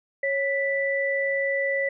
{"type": "tone pair together", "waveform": "sine", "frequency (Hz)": [550.8, 1975.5], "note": ["C#5", "B6"], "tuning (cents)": [-11, 0], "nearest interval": "octave + minor seventh", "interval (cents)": 2211, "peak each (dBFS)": -25, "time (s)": [0.23, 1.89], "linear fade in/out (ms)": 5, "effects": []}